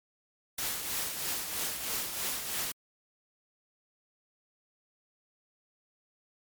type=noise with tremolo; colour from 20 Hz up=white; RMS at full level=-32 dBFS; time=0.58-2.72 s; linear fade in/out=5 ms; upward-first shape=triangle; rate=3.1 Hz; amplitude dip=55%; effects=MP3 96 kbps